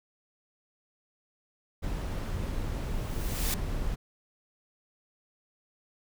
brown noise, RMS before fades -32 dBFS, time 1.82-3.96 s, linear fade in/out 20 ms
white noise with exponential growth, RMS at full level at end -30 dBFS, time 2.75-3.54 s, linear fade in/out 1 ms, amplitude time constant 170 ms
effects none

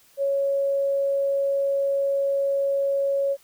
sine tone, 554.4 Hz, C#5, in tune, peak -20 dBFS, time 0.17-3.37 s, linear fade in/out 50 ms, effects white hiss -57 dBFS RMS until 3.43 s

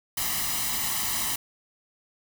white noise with comb filter, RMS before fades -28 dBFS, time 0.17-1.36 s, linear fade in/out 5 ms, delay 1 ms, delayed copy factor +0.7, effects none

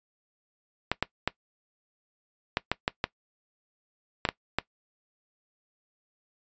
clicks, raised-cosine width 0.3 ms, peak -8 dBFS, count 10, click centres 0.916 / 1.026 / 1.276 / 2.571 / 2.716 / 2.879 / 3.041 / 4.252 / 4.289 / 4.586 s, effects noise-tail reverb RT60 0.1 s tail -20 dB re dry + resampled to 16000 Hz

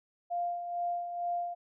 sine tone with tremolo, 698.5 Hz, F5, in tune, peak -29 dBFS, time 0.3-1.55 s, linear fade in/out 20 ms, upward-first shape sine, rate 2.2 Hz, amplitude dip 55%, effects none

